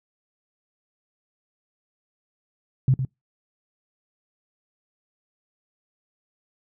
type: tone with echo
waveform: sine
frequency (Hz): 131.1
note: C3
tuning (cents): +4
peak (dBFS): -14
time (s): 2.88-2.94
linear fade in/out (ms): 2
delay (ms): 110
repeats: 1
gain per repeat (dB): -8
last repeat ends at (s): 3.05
effects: noise-tail reverb RT60 0.2 s tail -26 dB re dry